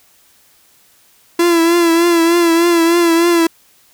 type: tone with vibrato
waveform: 45% pulse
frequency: 338.3 Hz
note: E4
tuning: 45 cents sharp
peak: -9 dBFS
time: 1.39-3.47 s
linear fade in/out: 5 ms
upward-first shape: triangle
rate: 3.3 Hz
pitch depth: 54 cents each way
effects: white hiss -51 dBFS RMS until 3.93 s